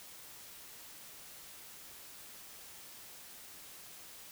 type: silence
effects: white hiss -52 dBFS RMS until 4.31 s